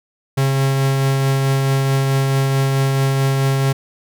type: tone with tremolo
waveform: 45% pulse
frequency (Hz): 135.6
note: C#3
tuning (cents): -38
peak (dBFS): -13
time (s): 0.37-3.73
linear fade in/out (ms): 10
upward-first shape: triangle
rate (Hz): 4.6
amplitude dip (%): 25
effects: none